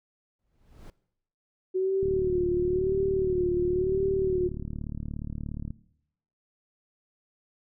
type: noise with exponential growth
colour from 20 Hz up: brown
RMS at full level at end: -41 dBFS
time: 0.39-0.9 s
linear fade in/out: 2 ms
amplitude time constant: 110 ms
type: tone with vibrato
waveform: sine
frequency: 370 Hz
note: F#4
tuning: in tune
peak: -23 dBFS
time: 1.74-4.49 s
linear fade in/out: 20 ms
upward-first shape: sine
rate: 0.96 Hz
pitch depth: 75 cents each way
type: click train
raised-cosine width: 5 ms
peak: -23 dBFS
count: 137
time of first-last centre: 2.03-5.706 s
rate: 37 Hz
effects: noise-tail reverb RT60 0.8 s tail -20 dB re dry